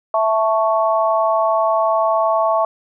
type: chord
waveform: sine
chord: A major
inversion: second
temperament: equal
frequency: 659.3 / 880 / 1108.7 Hz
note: E5 / A5 / C#6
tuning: 0 / 0 / 0 cents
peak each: -16 / -20 / -19 dBFS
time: 0.14-2.65 s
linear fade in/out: 2 ms
effects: none